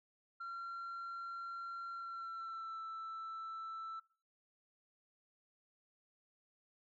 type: tone with pitch glide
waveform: sine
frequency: 1370 to 1324.9 Hz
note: F6 to E6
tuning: -34 to +8 cents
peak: -40 dBFS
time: 0.4-4 s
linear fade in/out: 10 ms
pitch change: -58 cents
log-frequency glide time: 1.92-2.81 s
effects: noise-tail reverb RT60 0.4 s tail -23 dB re dry + tanh soft clip ceiling -41 dBFS